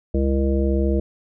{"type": "harmonic tone with a mistuned harmonic", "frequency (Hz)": 67.3, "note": "C2", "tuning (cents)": 49, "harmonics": [1, 3, 5, 7, 9], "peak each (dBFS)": [-19, -24, -24, -27, -30], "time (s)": [0.14, 1], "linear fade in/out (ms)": 5, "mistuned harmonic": 1, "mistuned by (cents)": 41, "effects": []}